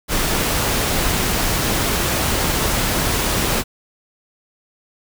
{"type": "noise", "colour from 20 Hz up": "pink", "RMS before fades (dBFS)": -19, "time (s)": [0.08, 3.64], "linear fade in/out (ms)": 50, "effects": []}